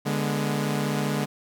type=chord; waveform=sawtooth; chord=G# diminished; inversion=second; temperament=equal with one note detuned; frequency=146.83 / 207.7 / 243.3 Hz; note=D3 / G#3 / B3; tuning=0 / 0 / -26 cents; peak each=-23 / -24 / -28 dBFS; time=0.05-1.26 s; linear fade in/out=20 ms; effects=none